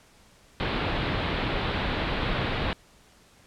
pink low-pass noise, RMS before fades -28 dBFS, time 0.6-2.73 s, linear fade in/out 0 ms, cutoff 4000 Hz, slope 48 dB/octave, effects pink hiss -57 dBFS RMS until 3.46 s + low-pass 10000 Hz 12 dB/octave

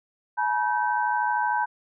sine tone cluster, 851 / 964 / 1544 Hz, G#5 / B5 / G6, +42 / -42 / -27 cents, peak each -26 / -25 / -28 dBFS, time 0.37-1.66 s, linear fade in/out 20 ms, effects none

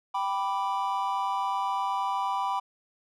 triangle chord, G major, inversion none, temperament equal, 784 / 987.8 / 1174.7 Hz, G5 / B5 / D6, 0 / 0 / 0 cents, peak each -29 / -27 / -32 dBFS, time 0.14-2.6 s, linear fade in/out 10 ms, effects none

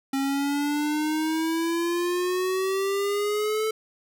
square exponential sweep, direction up, 269.9 to 439.7 Hz, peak -24 dBFS, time 0.13-3.71 s, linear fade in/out 5 ms, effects none

